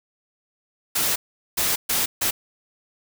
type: noise bursts at uneven times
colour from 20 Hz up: white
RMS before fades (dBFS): -22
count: 4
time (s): 0.95-1.16 / 1.57-1.76 / 1.89-2.06 / 2.21-2.31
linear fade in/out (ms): 10
effects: none